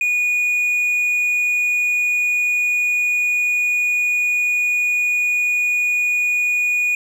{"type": "tone", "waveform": "triangle", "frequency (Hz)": 2457, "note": "D#7", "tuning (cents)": -22, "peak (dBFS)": -14, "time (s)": [0.01, 6.95], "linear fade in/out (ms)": 2, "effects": []}